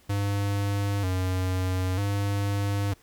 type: tone with vibrato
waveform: square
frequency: 96.5 Hz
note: G2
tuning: 27 cents flat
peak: -25 dBFS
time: 0.09-2.94 s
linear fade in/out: 10 ms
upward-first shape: square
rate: 0.53 Hz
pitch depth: 73 cents each way
effects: pink hiss -59 dBFS RMS until 3.02 s